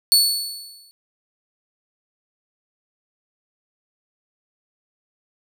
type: tone with exponential decay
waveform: sawtooth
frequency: 4435 Hz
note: C#8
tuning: in tune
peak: -7 dBFS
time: 0.12-0.91 s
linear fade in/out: 0 ms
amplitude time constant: 170 ms
effects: none